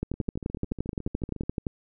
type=two click trains; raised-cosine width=3 ms; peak=-15 / -24 dBFS; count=20 / 19; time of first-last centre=0.03-1.668 / 0.14-1.435 s; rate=11.6 / 13.9 Hz; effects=none